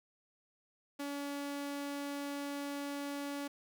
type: tone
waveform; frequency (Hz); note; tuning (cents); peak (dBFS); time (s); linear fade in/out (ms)
sawtooth; 284.1; C#4; +43; -34; 0.99-3.48; 10
effects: 11-bit